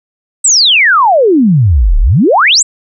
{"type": "exponential two-way sweep", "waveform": "sine", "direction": "down then up", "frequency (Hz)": [8372, 32, 8372], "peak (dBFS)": -4, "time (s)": [0.44, 2.63], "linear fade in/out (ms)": 10, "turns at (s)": 1.99, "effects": []}